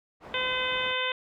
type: low-pass noise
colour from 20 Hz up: white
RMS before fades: -45 dBFS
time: 0.2-0.95 s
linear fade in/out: 50 ms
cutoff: 1000 Hz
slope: 12 dB/octave
type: harmonic tone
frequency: 510 Hz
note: C5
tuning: 44 cents flat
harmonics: 1 / 2 / 3 / 4 / 5 / 6 / 7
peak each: -34 / -34 / -34 / -34 / -34 / -34 / -34 dBFS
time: 0.34-1.12 s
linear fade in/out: 2 ms
effects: none